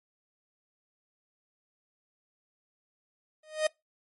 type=tone with exponential growth; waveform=45% pulse; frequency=620 Hz; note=D#5; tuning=6 cents flat; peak=-21 dBFS; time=3.43-3.67 s; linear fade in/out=5 ms; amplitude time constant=52 ms; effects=noise-tail reverb RT60 0.2 s tail -25 dB re dry + MP3 48 kbps